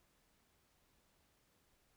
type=silence; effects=pink hiss -75 dBFS RMS until 1.96 s